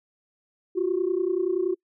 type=tone pair together; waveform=sine; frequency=349.2 / 379.7 Hz; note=F4 / F#4; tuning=0 / +45 cents; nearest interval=minor second; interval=145 cents; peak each=-24 dBFS; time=0.75-1.75 s; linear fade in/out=20 ms; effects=noise-tail reverb RT60 0.1 s tail -24 dB re dry + tanh soft clip ceiling -15 dBFS